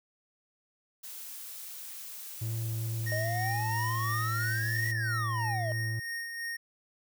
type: noise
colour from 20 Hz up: blue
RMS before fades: -43 dBFS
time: 1.03-4.92 s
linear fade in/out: 10 ms
type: tone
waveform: triangle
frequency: 112.9 Hz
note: A2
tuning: 45 cents sharp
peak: -29 dBFS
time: 2.41-6 s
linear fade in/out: 10 ms
type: tone with tremolo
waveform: square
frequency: 1854 Hz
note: A#6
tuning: 10 cents flat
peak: -34 dBFS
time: 3.06-6.57 s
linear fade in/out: 10 ms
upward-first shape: sine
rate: 3 Hz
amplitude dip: 40%
type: exponential two-way sweep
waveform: triangle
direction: up then down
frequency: 611 to 1948 to 611 Hz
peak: -31 dBFS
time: 3.12-5.72 s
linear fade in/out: 0 ms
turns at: 4.89 s
effects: none